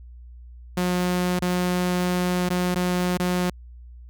sawtooth tone with dropouts, 179.6 Hz, F3, 49 cents sharp, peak -17 dBFS, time 0.77-3.5 s, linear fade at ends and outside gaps 5 ms, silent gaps 1.392-1.42 / 2.49-2.502 / 2.746-2.757 / 3.174-3.197 s, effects added 60 Hz sine -40 dBFS peak until 4.09 s

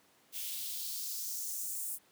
blue noise with high-pass filter sweep, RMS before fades -39 dBFS, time 0.32-1.99 s, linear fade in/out 50 ms, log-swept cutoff 2700 to 9200 Hz, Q 2, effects pink hiss -66 dBFS RMS until 2.11 s + high-pass 200 Hz 12 dB/octave

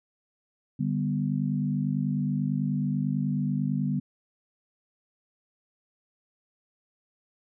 sine chord, G major, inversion second, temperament equal, 146.83 / 196 / 246.9 Hz, D3 / G3 / B3, 0 / 0 / 0 cents, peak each -28 / -29 / -30 dBFS, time 0.79-4 s, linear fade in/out 10 ms, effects none

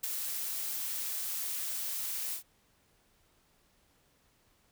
blue noise with ADSR envelope, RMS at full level -31 dBFS, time 0.03-2.43 s, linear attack 12 ms, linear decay 6 ms, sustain -5 dB, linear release 100 ms, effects pink hiss -69 dBFS RMS until 4.71 s

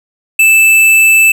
sine tone with hard clipping, 2637 Hz, E7, in tune, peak -5 dBFS, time 0.39-1.32 s, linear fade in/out 5 ms, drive 14 dB, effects none

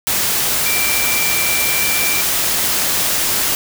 sine tone in noise, 2349 Hz, D7, in tune, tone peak -20 dBFS, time 0.66-2.21 s, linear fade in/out 0 ms, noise white, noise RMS -17 dBFS, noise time 0.07-3.55 s, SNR -6 dB, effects none

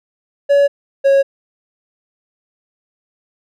triangle tone pair in turn, 566 / 549.6 Hz, C#5 / C#5, +36 / -15 cents, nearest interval minor second, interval 51 cents, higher first, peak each -6 dBFS, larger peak neither, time 0.49-0.68 / 1.04-1.23 s, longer neither, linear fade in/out 20 ms, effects none

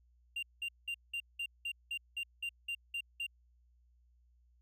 triangle tone bursts, 2782 Hz, F7, 7 cents flat, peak -34 dBFS, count 12, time 0.36-3.266 s, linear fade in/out 5 ms, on 68 ms, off 190 ms, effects added 60 Hz sine -65 dBFS peak until 4.61 s

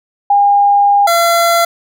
sine / 25% pulse tone pair in turn, 810 / 681.1 Hz, G#5 / F5, -43 / -44 cents, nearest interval minor third, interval 301 cents, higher first, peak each -6 / -5 dBFS, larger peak second, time 0.3-1.07 / 1.07-1.65 s, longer first, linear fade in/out 5 ms, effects none

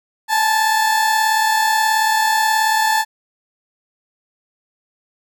30% pulse tone pair together, 841.5 / 880 Hz, G#5 / A5, +23 / 0 cents, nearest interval minor second, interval 77 cents, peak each -19 / -12 dBFS, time 0.28-3.05 s, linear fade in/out 50 ms, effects none

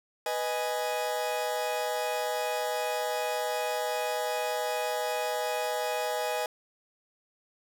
40% pulse chord, G# minor, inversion first, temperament equal, 493.9 / 622.3 / 830.6 Hz, B4 / D#5 / G#5, 0 / 0 / 0 cents, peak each -33 / -32 / -32 dBFS, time 0.26-6.46 s, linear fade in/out 2 ms, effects none

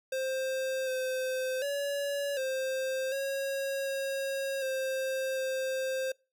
square tone with pitch steps, 525 / 517 / 567 / 525 / 547 / 544 / 528 / 525 Hz, C5 / C5 / C#5 / C5 / C#5 / C#5 / C5 / C5, +6 / -21 / +39 / +6 / -23 / -33 / +16 / +6 cents, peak -31 dBFS, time 0.12-6.12 s, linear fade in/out 5 ms, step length 750 ms, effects noise-tail reverb RT60 0.3 s tail -25 dB re dry

